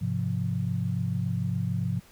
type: chord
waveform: sine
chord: F minor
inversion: first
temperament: equal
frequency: 103.83 / 130.81 / 174.61 Hz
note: Ab2 / C3 / F3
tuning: 0 / 0 / 0 cents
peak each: -30 dBFS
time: 0.01-2 s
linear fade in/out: 10 ms
effects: pink hiss -56 dBFS RMS until 2.11 s